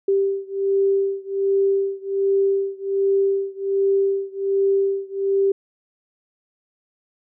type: beating tone pair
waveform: sine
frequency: 392 / 393.3 Hz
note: G4 / G4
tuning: 0 / +6 cents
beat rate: 1.3 Hz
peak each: -20 / -21 dBFS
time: 0.08-5.52 s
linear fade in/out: 5 ms
effects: none